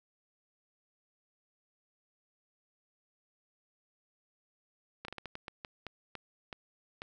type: slowing click train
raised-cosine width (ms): 0.3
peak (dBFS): -25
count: 12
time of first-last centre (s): 5.05-7.019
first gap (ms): 33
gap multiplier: 1.31
effects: none